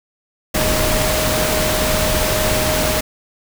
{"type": "tone in noise", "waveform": "sine", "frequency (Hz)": 621, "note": "D#5", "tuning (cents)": -3, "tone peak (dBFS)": -21, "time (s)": [0.54, 3.01], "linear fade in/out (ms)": 10, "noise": "pink", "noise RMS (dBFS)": -18, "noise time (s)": [0.54, 3.01], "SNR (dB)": -6, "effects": []}